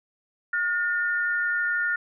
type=tone pair together; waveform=sine; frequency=1433.4 / 1806 Hz; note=F6 / A6; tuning=+45 / +45 cents; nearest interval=major third; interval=400 cents; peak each=-24 / -27 dBFS; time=0.53-1.96 s; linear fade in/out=5 ms; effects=none